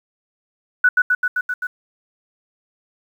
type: tone with echo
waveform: sine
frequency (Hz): 1480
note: F#6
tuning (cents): 0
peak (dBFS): -9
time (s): 0.84-0.89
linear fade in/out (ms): 5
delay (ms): 130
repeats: 6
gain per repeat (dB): -2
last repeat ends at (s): 1.67
effects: 8-bit